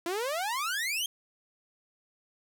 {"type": "exponential sweep", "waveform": "sawtooth", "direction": "up", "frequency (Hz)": [329.6, 3246], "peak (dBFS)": -26, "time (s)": [0.06, 1.06], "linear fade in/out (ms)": 2, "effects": []}